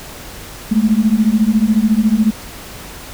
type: beating tone pair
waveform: sine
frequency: 210 / 224 Hz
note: G#3 / A3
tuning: +19 / +31 cents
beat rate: 14 Hz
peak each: -13 dBFS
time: 0.71-2.31 s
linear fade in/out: 10 ms
effects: added 50 Hz sine -42 dBFS peak until 3.13 s + pink hiss -33 dBFS RMS until 3.13 s